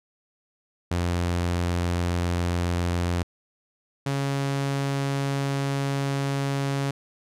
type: tone pair in turn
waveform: sawtooth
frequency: 87.31 / 138.6 Hz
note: F2 / C#3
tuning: 0 / 0 cents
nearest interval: minor sixth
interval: 800 cents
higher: second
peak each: -19 / -20 dBFS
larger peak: first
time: 0.91-3.23 / 4.06-6.91 s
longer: second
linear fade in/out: 5 ms
effects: low-pass 10000 Hz 12 dB/octave